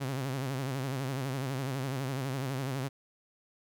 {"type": "tone with vibrato", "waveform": "sawtooth", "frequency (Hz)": 133.3, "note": "C3", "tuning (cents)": 33, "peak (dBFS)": -28, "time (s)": [0, 2.89], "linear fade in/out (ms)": 20, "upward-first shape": "sine", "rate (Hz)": 12, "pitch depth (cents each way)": 94, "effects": []}